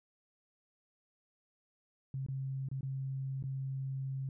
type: tone with dropouts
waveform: sine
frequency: 134.2 Hz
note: C3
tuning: 44 cents sharp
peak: -35 dBFS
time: 2.14-4.29 s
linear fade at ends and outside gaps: 2 ms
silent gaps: 2.264-2.285 / 2.687-2.714 / 2.809-2.83 / 3.426-3.438 s
effects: none